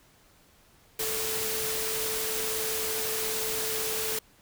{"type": "tone in noise", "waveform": "sine", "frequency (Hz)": 440, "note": "A4", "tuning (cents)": 0, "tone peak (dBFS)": -35, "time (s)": [0.99, 4.19], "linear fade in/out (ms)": 5, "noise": "white", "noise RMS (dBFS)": -31, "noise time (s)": [0.99, 4.19], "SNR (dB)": -7, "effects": ["pink hiss -60 dBFS RMS until 4.41 s"]}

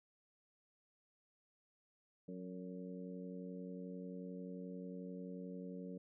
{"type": "harmonic tone with a mistuned harmonic", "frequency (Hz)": 91.3, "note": "F#2", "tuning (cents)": -23, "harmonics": [2, 3, 4, 5, 6], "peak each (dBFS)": [-47, -51, -59, -52, -57], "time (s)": [2.28, 5.98], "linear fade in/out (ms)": 5, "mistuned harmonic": 6, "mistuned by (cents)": 43, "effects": []}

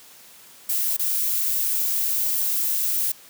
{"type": "noise with dropouts", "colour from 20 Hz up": "violet", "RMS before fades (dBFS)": -23, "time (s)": [0.69, 3.12], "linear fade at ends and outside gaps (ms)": 5, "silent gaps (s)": [0.967, 0.993], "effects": ["white hiss -48 dBFS RMS until 3.29 s", "high-pass 100 Hz 12 dB/octave"]}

